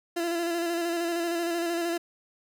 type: tone with vibrato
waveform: 30% pulse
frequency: 340 Hz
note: F4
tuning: 46 cents flat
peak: -24 dBFS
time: 0.16-1.98 s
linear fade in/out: 10 ms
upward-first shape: square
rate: 13 Hz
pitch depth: 27 cents each way
effects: none